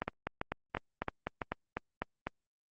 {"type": "two click trains", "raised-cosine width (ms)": 0.5, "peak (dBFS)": [-18, -18], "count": [5, 10], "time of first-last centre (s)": [[0.08, 1.418], [0.02, 2.27]], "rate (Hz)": [2.99, 4], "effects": ["Opus 24 kbps"]}